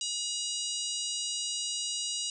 harmonic tone, 960 Hz, B5, 49 cents flat, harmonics 3 / 4 / 5 / 6 / 7 / 8 / 9, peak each -37 / -38 / -39 / -40 / -40 / -41 / -42 dBFS, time 0.01-2.3 s, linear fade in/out 2 ms, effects none

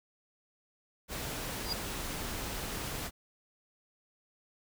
pink noise, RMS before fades -38 dBFS, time 1.08-3.11 s, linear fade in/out 50 ms
triangle tone with exponential growth, 4828 Hz, D8, 47 cents sharp, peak -27 dBFS, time 1.61-1.73 s, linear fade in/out 5 ms, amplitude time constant 24 ms
effects none

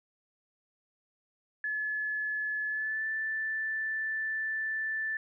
sine tone with pitch glide, 1715 to 1761.2 Hz, A6 to A6, -45 to +1 cents, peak -30 dBFS, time 1.64-5.17 s, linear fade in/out 2 ms, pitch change +46 cents, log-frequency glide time 2.68-3.05 s, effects none

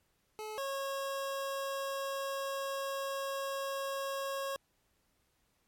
25% pulse tone pair in turn, 430.5 / 547.3 Hz, A4 / C#5, -38 / -22 cents, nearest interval major third, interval 416 cents, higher second, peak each -36 / -31 dBFS, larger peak second, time 0.39-0.58 / 0.58-4.56 s, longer second, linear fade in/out 0 ms, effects pink hiss -75 dBFS RMS until 5.67 s + MP3 64 kbps

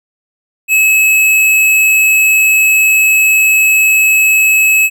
square tone, 2582 Hz, E7, 37 cents flat, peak -7 dBFS, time 0.68-4.9 s, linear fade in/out 50 ms, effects none

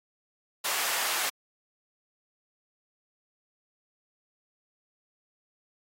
pink high-pass noise, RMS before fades -30 dBFS, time 0.64-1.3 s, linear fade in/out 10 ms, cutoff 900 Hz, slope 12 dB/octave, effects AAC 48 kbps

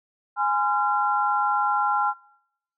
sine tone cluster, 829 / 1026 / 1374 Hz, G#5 / C6 / F6, -3 / -34 / -29 cents, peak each -23 / -27 / -24 dBFS, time 0.36-2.14 s, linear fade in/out 50 ms, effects noise-tail reverb RT60 0.8 s tail -24 dB re dry

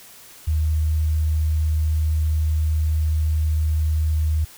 sine tone, 77.78 Hz, D#2, in tune, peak -17 dBFS, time 0.47-4.45 s, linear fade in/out 10 ms, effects white hiss -45 dBFS RMS until 4.57 s

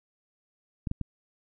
clicks, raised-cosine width 5 ms, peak -18 / -17 / -19 dBFS, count 3, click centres 0.872 / 0.914 / 1.013 s, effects none

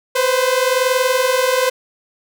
sawtooth tone pair together, 502 / 522.9 Hz, B4 / C5, +28 / -1 cents, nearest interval minor second, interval 71 cents, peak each -13 dBFS, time 0.15-1.7 s, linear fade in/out 10 ms, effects none

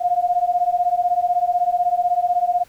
sine beating tone pair, 703 / 719 Hz, F5 / F#5, +11 / -50 cents, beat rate 16 Hz, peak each -19 dBFS, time 0-2.64 s, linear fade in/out 20 ms, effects pink hiss -52 dBFS RMS until 2.68 s

